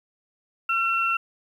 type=tone pair together; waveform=sine; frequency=1356 / 2712 Hz; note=E6 / E7; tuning=+49 / +49 cents; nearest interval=octave; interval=1200 cents; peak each=-23 / -24 dBFS; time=0.69-1.17 s; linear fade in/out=5 ms; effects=9-bit